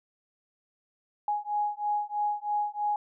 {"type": "beating tone pair", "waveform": "sine", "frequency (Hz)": [830.6, 833.7], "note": ["G#5", "G#5"], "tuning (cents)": [0, 6], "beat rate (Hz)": 3.1, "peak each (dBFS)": -30, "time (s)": [1.28, 2.96], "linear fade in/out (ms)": 2, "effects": []}